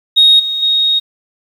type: tone with level steps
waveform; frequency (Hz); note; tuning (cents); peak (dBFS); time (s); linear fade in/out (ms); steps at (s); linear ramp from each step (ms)
sine; 3743; A#7; +6; -3 / -15 / -9; 0.16-1; 20; 0.39 / 0.62; 10
effects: tanh soft clip ceiling 0 dBFS + 7-bit